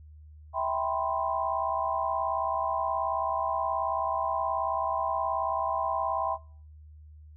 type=chord; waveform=sine; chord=C major seventh; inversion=first; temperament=equal with one note detuned; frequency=653.9 / 784 / 987.8 / 1046.5 Hz; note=E5 / G5 / B5 / C6; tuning=-14 / 0 / 0 / 0 cents; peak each=-32 dBFS; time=0.53-6.38 s; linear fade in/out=50 ms; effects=noise-tail reverb RT60 0.5 s tail -21 dB re dry + added 76 Hz sine -47 dBFS peak until 7.36 s